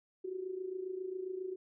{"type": "tone with amplitude modulation", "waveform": "sine", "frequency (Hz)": 373, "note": "F#4", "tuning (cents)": 14, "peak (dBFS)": -34, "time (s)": [0.24, 1.56], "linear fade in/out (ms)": 10, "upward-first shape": "sine", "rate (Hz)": 27.4, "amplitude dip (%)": 70, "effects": []}